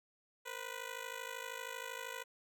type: ring-modulated tone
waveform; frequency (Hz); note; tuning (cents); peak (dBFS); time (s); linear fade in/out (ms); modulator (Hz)
10% pulse; 493.9; B4; 0; -31; 0.45-2.24; 20; 26.4
effects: none